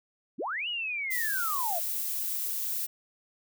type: linear two-way sweep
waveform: sine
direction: up then down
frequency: 155.56 to 2960 to 618 Hz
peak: -30 dBFS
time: 0.38-1.8 s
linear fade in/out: 20 ms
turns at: 0.68 s
type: noise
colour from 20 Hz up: violet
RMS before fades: -32 dBFS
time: 1.1-2.87 s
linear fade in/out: 20 ms
effects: none